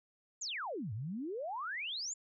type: exponential two-way sweep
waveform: sine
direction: down then up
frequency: 7459 to 98 to 7459 Hz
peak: -37 dBFS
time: 0.41-2.14 s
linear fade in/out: 10 ms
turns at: 0.93 s
effects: none